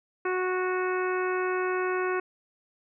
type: harmonic tone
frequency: 368.1 Hz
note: F#4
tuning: 9 cents flat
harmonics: 1 / 2 / 3 / 4 / 5 / 6 / 7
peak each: -27 / -37 / -33 / -34 / -39 / -42 / -41 dBFS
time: 0.25-2.2 s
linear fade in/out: 5 ms
effects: none